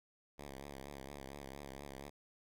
5% pulse tone with vibrato, 69.3 Hz, C#2, in tune, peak -36 dBFS, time 0.38-2.1 s, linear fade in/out 10 ms, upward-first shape triangle, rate 4.3 Hz, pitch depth 93 cents each way, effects none

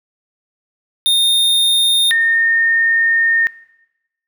square / sine tone pair in turn, 3659 / 1829.5 Hz, A#7 / A#6, -33 / -33 cents, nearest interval octave, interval 1200 cents, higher first, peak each -11 dBFS, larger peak neither, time 1.06-2.11 / 2.11-3.47 s, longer second, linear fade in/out 0 ms, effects noise-tail reverb RT60 0.9 s tail -19 dB re dry

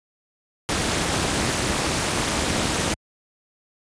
pink noise with amplitude modulation, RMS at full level -19 dBFS, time 0.69-2.94 s, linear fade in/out 0 ms, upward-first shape sine, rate 256 Hz, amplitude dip 80%, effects high-pass 60 Hz 12 dB/octave + resampled to 22050 Hz

